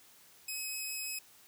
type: tone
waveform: 10% pulse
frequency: 2551 Hz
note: D#7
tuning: 43 cents sharp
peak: -28 dBFS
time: 0.48-1.19 s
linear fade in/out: 5 ms
effects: white hiss -60 dBFS RMS until 1.47 s + high-pass 60 Hz 12 dB/octave